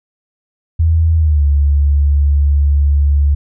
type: tone with pitch glide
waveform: sine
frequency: 81.3 to 71.6 Hz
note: E2 to D2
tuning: -23 to -43 cents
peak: -8 dBFS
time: 0.79-3.35 s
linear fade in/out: 10 ms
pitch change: -220 cents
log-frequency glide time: 1.16-1.44 s
effects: none